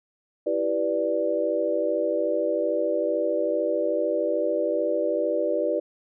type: chord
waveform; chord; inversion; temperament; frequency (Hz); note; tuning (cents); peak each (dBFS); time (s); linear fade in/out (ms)
sine; E minor seventh; none; equal; 329.6 / 392 / 493.9 / 587.3; E4 / G4 / B4 / D5; 0 / 0 / 0 / 0; -29 / -30 / -27 / -25; 0.46-5.8; 10
effects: none